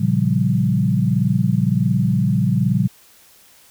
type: chord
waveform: sine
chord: G half-diminished seventh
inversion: first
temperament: equal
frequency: 116.54 / 138.59 / 174.61 / 196 Hz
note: Bb2 / Db3 / F3 / G3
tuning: 0 / 0 / 0 / 0 cents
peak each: -20 dBFS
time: 0-2.88 s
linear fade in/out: 10 ms
effects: white hiss -50 dBFS RMS until 3.7 s